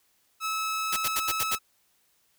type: tone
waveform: sawtooth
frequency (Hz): 1298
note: E6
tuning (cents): -27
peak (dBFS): -24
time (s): 0.4-1.59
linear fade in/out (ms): 50
type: noise bursts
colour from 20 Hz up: white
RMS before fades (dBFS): -28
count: 6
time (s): 0.92-1.556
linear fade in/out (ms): 10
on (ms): 46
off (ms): 72
effects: white hiss -68 dBFS RMS until 2.38 s